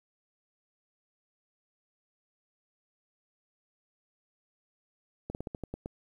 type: slowing click train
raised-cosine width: 2 ms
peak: -23 dBFS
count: 8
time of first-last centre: 5.3-5.859 s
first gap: 49 ms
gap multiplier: 1.16
effects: 10-bit